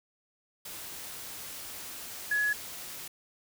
sine tone in noise, 1688 Hz, G#6, 28 cents sharp, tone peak -25 dBFS, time 2.31-2.53 s, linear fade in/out 5 ms, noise white, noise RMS -42 dBFS, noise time 0.65-3.08 s, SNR +14 dB, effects none

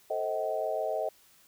sine chord, A diminished seventh, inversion none, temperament just, 440 / 528 / 633.6 / 760.3 Hz, A4 / C5 / Eb5 / Gb5, 0 / +16 / +31 / +47 cents, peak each -36 / -36 / -31 / -36 dBFS, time 0.1-1.09 s, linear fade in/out 5 ms, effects white hiss -61 dBFS RMS until 1.47 s

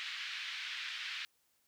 white band-pass noise, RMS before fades -42 dBFS, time 0-1.25 s, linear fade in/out 0 ms, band 1600 to 3700 Hz, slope 24 dB/octave, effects white hiss -75 dBFS RMS until 1.67 s

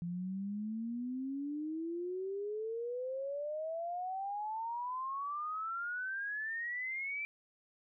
sine exponential sweep, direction up, 170 to 2349 Hz, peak -36 dBFS, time 0.02-7.25 s, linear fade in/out 0 ms, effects none

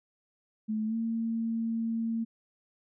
sine tone with pitch glide, 216.6 to 227.4 Hz, A3 to A#3, -27 to -43 cents, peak -28 dBFS, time 0.68-2.25 s, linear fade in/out 20 ms, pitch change +84 cents, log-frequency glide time 0.86-0.96 s, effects none

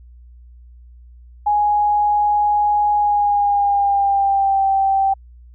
sine tone with pitch glide, 830.6 to 779.5 Hz, G#5 to G5, 0 to -10 cents, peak -13 dBFS, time 1.46-5.14 s, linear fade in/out 10 ms, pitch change -110 cents, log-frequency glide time 2.95-4.65 s, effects added 60 Hz sine -40 dBFS peak until 5.54 s

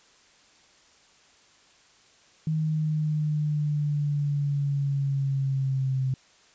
sine linear sweep, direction down, 157.4 to 130.81 Hz, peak -23 dBFS, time 2.47-6.14 s, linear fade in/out 2 ms, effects white hiss -58 dBFS RMS until 6.54 s + resampled to 16000 Hz

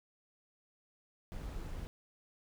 brown noise, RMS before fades -42 dBFS, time 1.32-1.87 s, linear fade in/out 0 ms, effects none

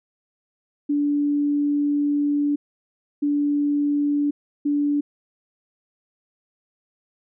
sine tone bursts at uneven times, 290.1 Hz, D4, 21 cents flat, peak -18 dBFS, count 3, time 0.89-2.56 / 3.22-4.31 / 4.65-5.01 s, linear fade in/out 10 ms, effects none

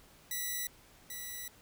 5% pulse tone pair in turn, 1962 / 1962 Hz, B6 / B6, -12 / -12 cents, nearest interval unison, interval 0 cents, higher neither, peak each -24 / -30 dBFS, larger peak first, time 0.31-0.67 / 1.1-1.48 s, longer second, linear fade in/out 2 ms, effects pink hiss -60 dBFS RMS until 1.61 s

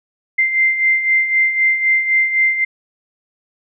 sine beating tone pair, 2084 / 2087.9 Hz, C7 / C7, -7 / -4 cents, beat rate 3.9 Hz, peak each -20 / -13 dBFS, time 0.38-2.65 s, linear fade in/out 10 ms, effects none

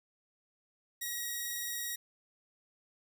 5% pulse tone, 1898 Hz, A#6, 31 cents sharp, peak -25 dBFS, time 1.01-1.96 s, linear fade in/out 10 ms, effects none

